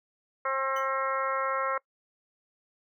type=harmonic tone; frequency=267.7 Hz; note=C4; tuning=40 cents sharp; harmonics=2 / 3 / 4 / 5 / 6 / 7 / 8; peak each=-32 / -42 / -31 / -31 / -42 / -39 / -41 dBFS; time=0.45-1.78 s; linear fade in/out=5 ms
type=tone with exponential decay; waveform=30% pulse; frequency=3032 Hz; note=F#7; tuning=42 cents sharp; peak=-37 dBFS; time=0.76-0.9 s; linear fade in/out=5 ms; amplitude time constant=30 ms
effects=noise-tail reverb RT60 0.1 s tail -24 dB re dry